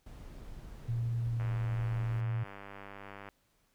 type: noise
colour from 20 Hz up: brown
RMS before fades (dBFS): -47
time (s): 0.06-2.21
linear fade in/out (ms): 5
type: tone with pitch glide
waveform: sine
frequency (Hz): 117.1 to 115.69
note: A#2 to A#2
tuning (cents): +8 to -13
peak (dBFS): -30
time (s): 0.88-2.44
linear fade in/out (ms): 10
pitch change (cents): -21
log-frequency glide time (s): 1.28-1.43
type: click train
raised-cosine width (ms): 0.5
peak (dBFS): -31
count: 189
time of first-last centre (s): 1.4-3.288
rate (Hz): 99.6
effects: pink hiss -73 dBFS RMS until 3.74 s